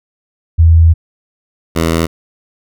sine / 10% pulse tone pair in turn, 82.2 / 82.2 Hz, E2 / E2, -4 / -4 cents, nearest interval unison, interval 0 cents, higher neither, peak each -3 dBFS, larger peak neither, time 0.58-0.94 / 1.75-2.07 s, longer first, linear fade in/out 20 ms, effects none

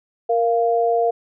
sine tone pair together, 466.6 / 693.6 Hz, A#4 / F5, +2 / -12 cents, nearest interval perfect fifth, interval 686 cents, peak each -18 dBFS, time 0.29-1.11 s, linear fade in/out 10 ms, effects none

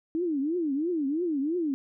sine tone with vibrato, 311.1 Hz, D#4, in tune, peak -25 dBFS, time 0.15-1.74 s, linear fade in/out 0 ms, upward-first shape triangle, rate 3 Hz, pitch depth 290 cents each way, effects none

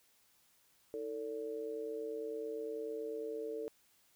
sine tone with amplitude modulation, 446.6 Hz, A4, 26 cents sharp, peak -34 dBFS, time 0.94-3.68 s, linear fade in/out 0 ms, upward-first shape sine, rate 129 Hz, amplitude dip 85%, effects white hiss -70 dBFS RMS until 4.15 s

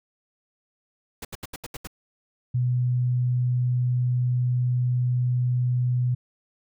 pink noise bursts, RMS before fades -35 dBFS, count 7, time 1.22-1.873 s, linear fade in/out 5 ms, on 29 ms, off 75 ms
sine tone, 124.2 Hz, B2, 10 cents sharp, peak -20 dBFS, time 2.54-6.15 s, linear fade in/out 10 ms
effects none

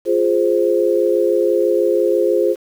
sine chord, F minor, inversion none, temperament equal, 349.2 / 415.3 / 523.3 Hz, F4 / Ab4 / C5, 0 / 0 / 0 cents, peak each -17 dBFS, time 0.05-2.56 s, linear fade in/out 50 ms, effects 7-bit

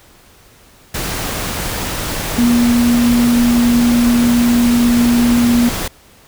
sine tone in noise, 239.1 Hz, A#3, 44 cents sharp, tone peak -9 dBFS, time 2.38-5.69 s, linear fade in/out 5 ms, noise pink, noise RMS -21 dBFS, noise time 0.94-5.88 s, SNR +9 dB, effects pink hiss -46 dBFS RMS until 6.27 s

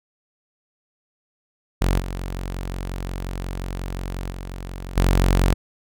sawtooth tone with level steps, 45.61 Hz, F#1, 24 cents flat, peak -13 / -23 / -27 / -11 dBFS, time 1.81-5.54 s, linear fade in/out 10 ms, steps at 1.99 / 4.3 / 4.96 s, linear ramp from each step 10 ms, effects none

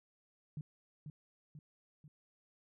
sine tone with echo, 150 Hz, D3, 37 cents sharp, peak -39 dBFS, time 0.57-0.61 s, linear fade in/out 2 ms, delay 490 ms, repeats 3, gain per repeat -5 dB, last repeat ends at 2.08 s, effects none

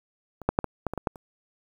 clicks, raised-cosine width 1 ms, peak -25 / -7 / -6 / -14 / -12 / -17 / -16 / -10 / -29 dBFS, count 9, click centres 0.417 / 0.49 / 0.589 / 0.643 / 0.867 / 0.936 / 0.977 / 1.072 / 1.158 s, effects 8-bit

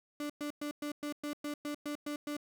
35% pulse tone bursts, 293.8 Hz, D4, 1 cent sharp, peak -34 dBFS, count 11, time 0.2-2.367 s, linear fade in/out 2 ms, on 97 ms, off 110 ms, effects none

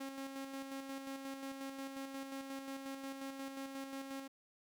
sawtooth tone with tremolo, 271.1 Hz, C#4, 38 cents flat, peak -38 dBFS, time 0-4.28 s, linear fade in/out 10 ms, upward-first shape square, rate 5.6 Hz, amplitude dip 40%, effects none

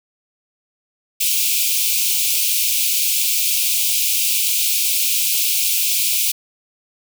white high-pass noise, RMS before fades -18 dBFS, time 1.2-6.32 s, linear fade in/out 10 ms, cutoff 2300 Hz, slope 96 dB/octave, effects none

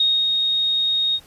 sine tone with ADSR envelope, 3729 Hz, A#7, in tune, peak -14 dBFS, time 0-1.2 s, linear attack 4 ms, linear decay 250 ms, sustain -3 dB, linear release 54 ms, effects pink hiss -50 dBFS RMS until 1.26 s + resampled to 32000 Hz

